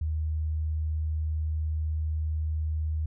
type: tone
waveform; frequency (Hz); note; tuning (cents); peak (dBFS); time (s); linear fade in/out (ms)
sine; 77.9; D#2; +3; -26; 0.01-3.06; 5
effects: none